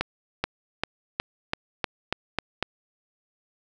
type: accelerating click train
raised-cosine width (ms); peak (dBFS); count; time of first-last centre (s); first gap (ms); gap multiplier
0.3; -8; 9; 0.01-2.626; 430; 0.92
effects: none